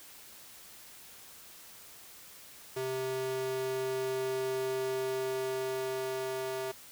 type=tone with high-pass filter sweep; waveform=square; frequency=130.81 Hz; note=C3; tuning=in tune; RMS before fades=-34 dBFS; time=2.76-6.72 s; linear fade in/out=10 ms; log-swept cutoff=310 to 480 Hz; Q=2.7; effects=white hiss -52 dBFS RMS until 6.91 s